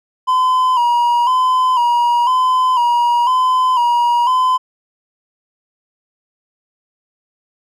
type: tone with vibrato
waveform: triangle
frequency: 987 Hz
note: B5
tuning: 1 cent flat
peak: -9 dBFS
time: 0.27-4.58 s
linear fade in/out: 20 ms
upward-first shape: square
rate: 1 Hz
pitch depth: 56 cents each way
effects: none